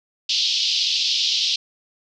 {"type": "band-pass noise", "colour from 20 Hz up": "white", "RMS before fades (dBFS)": -21, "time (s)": [0.29, 1.56], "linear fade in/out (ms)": 5, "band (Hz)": [2900, 5200], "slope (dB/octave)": 48, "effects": []}